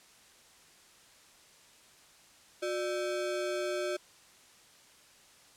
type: ring-modulated tone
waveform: square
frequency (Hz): 479.7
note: A#4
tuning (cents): +50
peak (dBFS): -29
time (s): 2.62-3.97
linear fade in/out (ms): 10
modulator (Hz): 118
effects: white hiss -59 dBFS RMS until 5.56 s + low-pass 9000 Hz 12 dB/octave